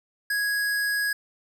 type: tone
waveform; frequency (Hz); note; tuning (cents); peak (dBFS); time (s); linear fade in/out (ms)
square; 1661.2; G#6; 0; -24; 0.3-1.13; 5
effects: none